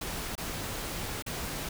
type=noise with dropouts; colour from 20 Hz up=pink; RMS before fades=-36 dBFS; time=0.01-1.69 s; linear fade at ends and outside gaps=5 ms; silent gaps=0.354-0.378 / 1.224-1.263 s; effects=none